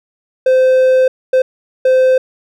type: tone bursts at uneven times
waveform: triangle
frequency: 517 Hz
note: C5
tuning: 21 cents flat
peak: -5 dBFS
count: 3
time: 0.46-1.08 / 1.33-1.42 / 1.85-2.18 s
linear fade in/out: 5 ms
effects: none